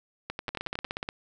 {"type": "two click trains", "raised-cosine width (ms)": 0.3, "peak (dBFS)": [-16, -17], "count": [11, 7], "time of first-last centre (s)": [[0.49, 1.089], [0.3, 0.845]], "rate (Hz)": [16.7, 11], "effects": []}